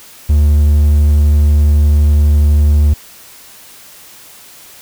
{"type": "tone", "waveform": "triangle", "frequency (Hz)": 74, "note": "D2", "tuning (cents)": 14, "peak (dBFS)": -4, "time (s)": [0.29, 2.94], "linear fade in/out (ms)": 10, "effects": ["white hiss -38 dBFS RMS until 4.81 s"]}